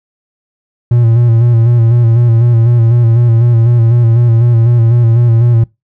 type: tone with vibrato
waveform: triangle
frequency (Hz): 117.1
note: A#2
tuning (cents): +8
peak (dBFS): -3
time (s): 0.91-5.64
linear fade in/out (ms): 5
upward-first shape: square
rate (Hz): 4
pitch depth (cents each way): 43
effects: noise-tail reverb RT60 0.2 s tail -23 dB re dry